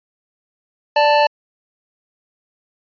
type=tone pair together; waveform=square; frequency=587.3 / 883.5 Hz; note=D5 / A5; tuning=0 / +7 cents; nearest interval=perfect fifth; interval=707 cents; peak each=-15 / -14 dBFS; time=0.96-1.27 s; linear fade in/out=5 ms; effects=resampled to 11025 Hz